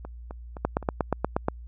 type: two click trains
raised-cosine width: 1 ms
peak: -24 / -9 dBFS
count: 4 / 8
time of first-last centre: 0.05-0.827 / 0.65-1.484 s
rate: 3.86 / 8.39 Hz
effects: added 59 Hz sine -39 dBFS peak until 1.67 s